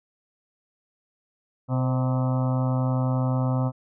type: harmonic tone with a mistuned harmonic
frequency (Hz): 128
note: C3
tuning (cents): -38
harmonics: 1 / 2 / 4 / 5 / 6 / 7 / 8 / 9 / 10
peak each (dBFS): -22 / -28 / -34 / -36 / -38 / -39 / -40 / -41 / -42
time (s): 1.68-3.72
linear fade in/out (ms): 50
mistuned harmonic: 4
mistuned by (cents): +37
effects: none